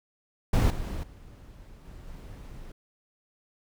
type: noise with level steps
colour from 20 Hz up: brown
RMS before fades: -21 / -33 / -48 / -45 / -43 dBFS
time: 0.53-2.72 s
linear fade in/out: 5 ms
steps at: 0.7 / 1.03 / 1.85 / 2.07 s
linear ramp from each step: 5 ms
effects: none